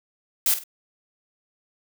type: noise with echo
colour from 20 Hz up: blue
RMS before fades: -20 dBFS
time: 0.46-0.54 s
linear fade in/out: 2 ms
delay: 49 ms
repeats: 2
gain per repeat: -11 dB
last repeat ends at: 0.638 s
effects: none